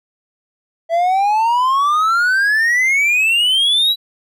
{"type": "exponential sweep", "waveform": "triangle", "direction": "up", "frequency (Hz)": [656, 3960], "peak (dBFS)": -10, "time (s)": [0.89, 3.96], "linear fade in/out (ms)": 50, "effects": []}